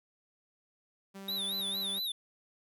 sawtooth tone, 195.3 Hz, G3, 6 cents flat, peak -40 dBFS, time 1.14-2 s, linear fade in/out 20 ms
square tone with vibrato, 3729 Hz, A#7, in tune, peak -33 dBFS, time 1.28-2.12 s, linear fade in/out 5 ms, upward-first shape sine, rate 4.4 Hz, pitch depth 130 cents each way
effects 12-bit

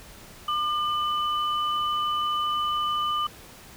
sine tone pair together, 1200 / 2994 Hz, D6 / F#7, +37 / +20 cents, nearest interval octave + major third, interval 1583 cents, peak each -24 / -31 dBFS, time 0.48-3.27 s, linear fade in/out 5 ms, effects pink hiss -47 dBFS RMS until 3.76 s

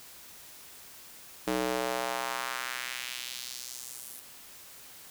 square tone with high-pass filter sweep, 62.5 Hz, B1, 21 cents sharp, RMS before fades -35 dBFS, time 1.47-4.2 s, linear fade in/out 5 ms, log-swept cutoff 310 to 11000 Hz, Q 1.4, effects white hiss -50 dBFS RMS until 5.1 s

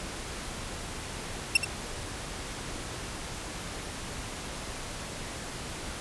sawtooth tone with echo, 2700 Hz, E7, 41 cents sharp, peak -13 dBFS, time 1.55-1.57 s, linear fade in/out 5 ms, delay 78 ms, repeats 1, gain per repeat -10 dB, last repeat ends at 1.648 s, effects pink hiss -38 dBFS RMS until 6 s + resampled to 24000 Hz

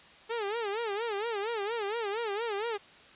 sawtooth tone with vibrato, 432.8 Hz, A4, 29 cents flat, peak -27 dBFS, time 0.29-2.78 s, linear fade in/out 20 ms, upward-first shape sine, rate 4.3 Hz, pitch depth 160 cents each way, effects white hiss -54 dBFS RMS until 3.15 s + resampled to 8000 Hz

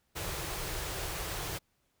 pink band-stop noise, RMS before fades -37 dBFS, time 0.15-1.59 s, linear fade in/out 20 ms, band 180 to 300 Hz, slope 96 dB/octave, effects pink hiss -75 dBFS RMS until 2 s

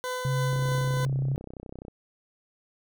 20% pulse tone with tremolo, 504 Hz, B4, 35 cents sharp, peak -24 dBFS, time 0.04-1.05 s, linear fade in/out 0 ms, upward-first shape triangle, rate 3.2 Hz, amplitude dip 35%
sine tone with pitch glide, 134.3 to 135.08 Hz, C3 to C#3, +46 to -44 cents, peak -24 dBFS, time 0.25-1.36 s, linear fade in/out 0 ms, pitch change +10 cents, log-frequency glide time 0.96-1.21 s
click train, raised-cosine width 2 ms, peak -27 dBFS, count 44, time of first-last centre 0.53-1.882 s, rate 31.8 Hz
effects none

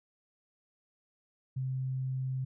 sine tone, 130.81 Hz, C3, in tune, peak -31 dBFS, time 1.56-2.45 s, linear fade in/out 10 ms, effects none

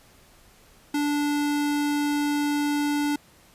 square tone, 291.9 Hz, D4, 10 cents flat, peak -23 dBFS, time 0.94-3.16 s, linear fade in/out 5 ms, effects pink hiss -55 dBFS RMS until 3.54 s + resampled to 32000 Hz

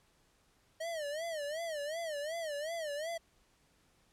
square tone with vibrato, 623 Hz, D#5, 2 cents sharp, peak -37 dBFS, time 0.8-3.18 s, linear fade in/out 10 ms, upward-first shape sine, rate 2.7 Hz, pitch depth 150 cents each way, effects pink hiss -70 dBFS RMS until 4.12 s + low-pass 11000 Hz 12 dB/octave

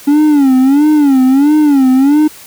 triangle tone with vibrato, 280.6 Hz, C#4, 21 cents sharp, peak -3 dBFS, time 0.07-2.28 s, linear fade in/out 10 ms, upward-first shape sine, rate 1.5 Hz, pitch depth 150 cents each way, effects white hiss -35 dBFS RMS until 2.46 s

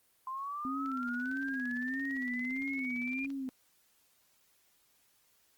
sine linear sweep, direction up, 1032 to 2420 Hz, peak -36 dBFS, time 0.27-3.26 s, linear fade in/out 2 ms
sine tone with vibrato, 258.9 Hz, C4, 18 cents flat, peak -35 dBFS, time 0.65-3.49 s, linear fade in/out 0 ms, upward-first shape sine, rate 1.6 Hz, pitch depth 110 cents each way
click train, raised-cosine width 0.2 ms, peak -36 dBFS, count 44, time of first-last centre 0.86-3.303 s, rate 17.6 Hz
effects white hiss -70 dBFS RMS until 5.57 s + Opus 24 kbps

